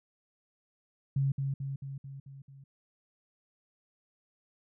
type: tone with echo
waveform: sine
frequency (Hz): 137.1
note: C#3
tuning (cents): -19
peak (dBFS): -25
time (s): 1.16-1.32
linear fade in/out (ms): 5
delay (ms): 220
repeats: 6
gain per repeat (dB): -4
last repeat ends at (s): 2.64
effects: none